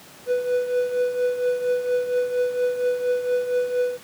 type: tone with tremolo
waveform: triangle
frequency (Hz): 494.8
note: B4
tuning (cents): +3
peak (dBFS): -15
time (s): 0.26-3.98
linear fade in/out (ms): 50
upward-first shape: triangle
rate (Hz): 4.3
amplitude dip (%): 70
effects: pink hiss -45 dBFS RMS until 4.03 s + high-pass 150 Hz 12 dB/octave

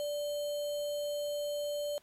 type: tone with sample-and-hold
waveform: sine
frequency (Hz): 585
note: D5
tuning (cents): -7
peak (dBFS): -32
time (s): 0-1.98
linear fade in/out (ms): 0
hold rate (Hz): 3675
effects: pink hiss -66 dBFS RMS until 2.02 s + MP3 64 kbps

